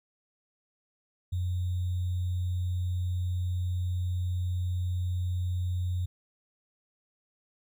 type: tone with sample-and-hold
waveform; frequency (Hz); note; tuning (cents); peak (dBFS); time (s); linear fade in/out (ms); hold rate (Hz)
sine; 90; F#2; -47; -27; 1.32-6.06; 10; 3675
effects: none